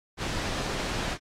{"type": "noise", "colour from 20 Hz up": "pink", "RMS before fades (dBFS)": -31, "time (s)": [0.17, 1.18], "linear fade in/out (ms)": 50, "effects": ["low-pass 6000 Hz 12 dB/octave", "AAC 48 kbps"]}